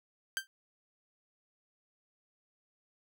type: tone with exponential decay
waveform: sawtooth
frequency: 1568 Hz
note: G6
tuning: in tune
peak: -24 dBFS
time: 0.37-0.47 s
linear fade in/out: 0 ms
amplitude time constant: 20 ms
effects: none